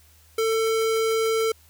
square tone, 446.6 Hz, A4, 26 cents sharp, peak -21 dBFS, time 0.38-1.52 s, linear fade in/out 5 ms, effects added 78 Hz sine -55 dBFS peak until 1.69 s + white hiss -57 dBFS RMS until 1.69 s

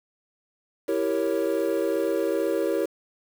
triangle chord, E diminished seventh, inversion none, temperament equal, 329.6 / 392 / 466.2 / 554.4 Hz, E4 / G4 / Bb4 / Db5, 0 / 0 / 0 / 0 cents, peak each -26 dBFS, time 0.88-2.86 s, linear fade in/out 10 ms, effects 7-bit

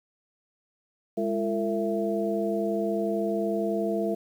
sine tone cluster, 206.2 / 342.4 / 453.4 / 666 Hz, G#3 / F4 / A#4 / E5, -12 / -34 / -48 / +18 cents, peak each -30 dBFS, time 1.17-4.15 s, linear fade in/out 10 ms, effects 9-bit

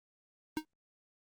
square tone with exponential decay, 311.1 Hz, D#4, in tune, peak -28 dBFS, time 0.57-0.65 s, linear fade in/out 0 ms, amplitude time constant 17 ms, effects Opus 32 kbps

